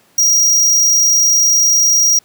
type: tone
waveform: square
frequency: 5710 Hz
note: F8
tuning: 37 cents sharp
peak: -9 dBFS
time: 0.18-2.19 s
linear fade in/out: 5 ms
effects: pink hiss -52 dBFS RMS until 2.24 s + high-pass 150 Hz 12 dB/octave